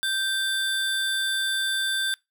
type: tone pair together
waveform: square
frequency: 1565 / 3550 Hz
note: G6 / A7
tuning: -3 / +15 cents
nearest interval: octave + major second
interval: 1418 cents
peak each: -27 dBFS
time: 0.03-2.14 s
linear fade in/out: 0 ms
effects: noise-tail reverb RT60 0.2 s tail -24 dB re dry